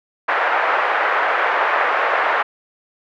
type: band-pass noise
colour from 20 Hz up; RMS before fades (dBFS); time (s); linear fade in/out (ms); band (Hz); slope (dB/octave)
white; -18; 0.28-2.43; 10; 510 to 1800; 24
effects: none